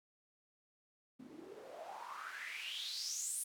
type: noise with band-pass filter sweep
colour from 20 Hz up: white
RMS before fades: -45 dBFS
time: 1.19-3.44 s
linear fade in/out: 10 ms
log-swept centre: 230 to 10000 Hz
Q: 6.5
effects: none